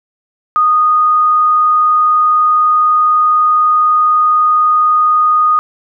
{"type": "tone", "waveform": "sine", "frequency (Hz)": 1236, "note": "D#6", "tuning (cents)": -12, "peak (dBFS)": -7, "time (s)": [0.56, 5.59], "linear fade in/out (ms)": 0, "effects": []}